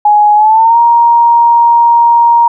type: tone with pitch glide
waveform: sine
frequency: 836 to 938.4 Hz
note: G#5 to A#5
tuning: +11 to +11 cents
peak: -3 dBFS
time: 0.05-2.48 s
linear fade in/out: 5 ms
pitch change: +200 cents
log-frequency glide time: 0.35-0.78 s
effects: none